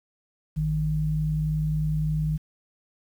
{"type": "tone pair together", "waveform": "sine", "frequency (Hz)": [54.98, 153.9], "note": ["A1", "D#3"], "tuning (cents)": [-1, -19], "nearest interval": "octave + tritone", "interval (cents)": 1782, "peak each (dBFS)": [-30, -23], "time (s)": [0.56, 2.38], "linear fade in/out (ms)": 20, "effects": ["9-bit"]}